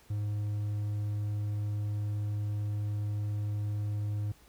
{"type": "tone", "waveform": "triangle", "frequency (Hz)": 104.1, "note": "G#2", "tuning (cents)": 5, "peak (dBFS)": -28, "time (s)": [0.1, 4.32], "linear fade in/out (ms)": 5, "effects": ["added 60 Hz sine -63 dBFS peak until 4.48 s", "pink hiss -61 dBFS RMS until 4.48 s"]}